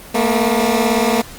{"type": "beating tone pair", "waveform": "15% pulse", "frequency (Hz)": [220, 238], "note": ["A3", "A#3"], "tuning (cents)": [0, 36], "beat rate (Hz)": 18, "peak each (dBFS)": -10, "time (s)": [0.14, 1.22], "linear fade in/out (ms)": 10, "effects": ["pink hiss -36 dBFS RMS until 1.38 s", "Opus 24 kbps"]}